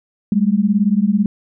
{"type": "beating tone pair", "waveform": "sine", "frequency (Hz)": [196, 214], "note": ["G3", "A3"], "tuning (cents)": [0, -48], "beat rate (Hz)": 18, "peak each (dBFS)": -15, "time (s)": [0.32, 1.26], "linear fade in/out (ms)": 2, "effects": []}